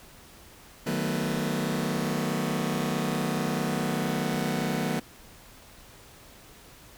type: chord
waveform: sawtooth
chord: B dominant seventh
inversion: first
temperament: just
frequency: 154.34 / 185.21 / 222.2 / 246.9 Hz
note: D#3 / F#3 / A3 / B3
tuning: -14 / +2 / +17 / 0 cents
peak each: -28 dBFS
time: 0.86-5 s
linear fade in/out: 10 ms
effects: pink hiss -51 dBFS RMS until 6.97 s